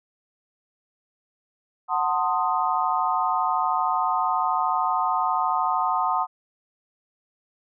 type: chord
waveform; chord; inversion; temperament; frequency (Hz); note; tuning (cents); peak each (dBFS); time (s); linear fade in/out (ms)
sine; F# diminished seventh; none; equal with one note detuned; 740 / 893.8 / 1046.5 / 1244.5; F#5 / A5 / C6 / Eb6; 0 / +27 / 0 / 0; -26; 1.88-6.27; 50
effects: none